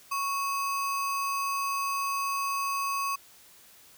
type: tone with sample-and-hold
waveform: sine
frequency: 1108.7 Hz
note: C#6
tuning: in tune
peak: -27 dBFS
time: 0.11-3.16 s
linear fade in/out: 10 ms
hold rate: 3675 Hz
effects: white hiss -55 dBFS RMS until 3.97 s